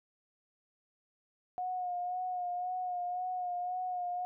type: tone with vibrato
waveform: sine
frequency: 723 Hz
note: F#5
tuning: 40 cents flat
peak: -33 dBFS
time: 1.58-4.25 s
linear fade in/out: 0 ms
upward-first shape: sine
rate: 1.9 Hz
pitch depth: 31 cents each way
effects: none